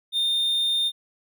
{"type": "tone", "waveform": "triangle", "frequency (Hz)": 3634, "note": "A#7", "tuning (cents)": -45, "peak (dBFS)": -19, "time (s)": [0.12, 0.92], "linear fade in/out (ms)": 50, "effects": []}